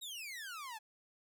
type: exponential sweep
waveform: sawtooth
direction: down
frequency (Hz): 3877 to 834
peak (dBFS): -40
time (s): 0.01-0.79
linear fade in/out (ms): 20
effects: none